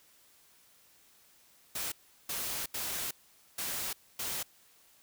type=noise bursts at uneven times; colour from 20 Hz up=white; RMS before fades=-36 dBFS; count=5; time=1.75-1.92 / 2.29-2.66 / 2.74-3.11 / 3.58-3.93 / 4.19-4.43 s; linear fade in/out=5 ms; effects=white hiss -63 dBFS RMS until 5.02 s